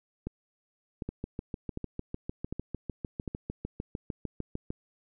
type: two click trains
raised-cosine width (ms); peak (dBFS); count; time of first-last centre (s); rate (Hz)
3; -21 / -21; 5 / 25; 0.27-3.278 / 1.09-4.704; 1.33 / 6.64
effects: none